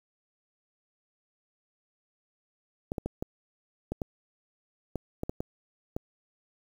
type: clicks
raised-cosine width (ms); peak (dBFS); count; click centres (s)
2; -18; 11; 2.919 / 2.982 / 3.06 / 3.225 / 3.92 / 4.018 / 4.957 / 5.234 / 5.295 / 5.405 / 5.965
effects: 8-bit